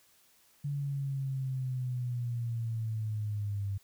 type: linear sweep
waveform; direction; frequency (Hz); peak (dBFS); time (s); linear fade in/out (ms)
sine; down; 144 to 98; -31; 0.64-3.78; 10
effects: white hiss -65 dBFS RMS until 3.83 s